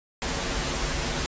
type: noise with comb filter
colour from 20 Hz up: pink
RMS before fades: -28 dBFS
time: 0.22-1.26 s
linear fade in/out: 0 ms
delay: 9.8 ms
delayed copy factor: -0.95
effects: resampled to 16000 Hz